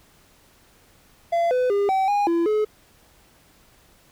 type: tone with pitch steps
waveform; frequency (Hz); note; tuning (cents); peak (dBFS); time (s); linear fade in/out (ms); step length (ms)
triangle; 681 / 503 / 403.5 / 767 / 818 / 337.7 / 426.7; F5 / B4 / G#4 / G5 / G#5 / E4 / G#4; -44 / +32 / -50 / -38 / -26 / +42 / +47; -16; 1.32-2.65; 10; 190
effects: pink hiss -56 dBFS RMS until 4.11 s